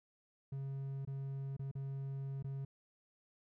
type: tone with dropouts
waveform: triangle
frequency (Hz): 136.5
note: C#3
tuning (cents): -26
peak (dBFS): -37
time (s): 0.52-2.65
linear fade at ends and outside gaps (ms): 5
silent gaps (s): 1.051-1.073 / 1.567-1.593 / 1.714-1.752 / 2.426-2.443
effects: none